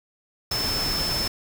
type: tone in noise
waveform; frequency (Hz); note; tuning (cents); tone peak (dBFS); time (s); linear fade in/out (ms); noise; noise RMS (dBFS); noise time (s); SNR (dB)
sine; 5274; E8; 0; -25; 0.51-1.28; 5; pink; -29; 0.51-1.28; +1
effects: none